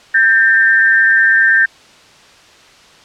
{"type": "tone pair together", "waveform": "sine", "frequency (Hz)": [1578.2, 1808], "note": ["G6", "A6"], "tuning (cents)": [11, 47], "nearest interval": "major second", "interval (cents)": 236, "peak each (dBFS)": -10, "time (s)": [0.14, 1.66], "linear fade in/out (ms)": 10, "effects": ["white hiss -43 dBFS RMS until 3.04 s", "low-pass 5000 Hz 12 dB/octave"]}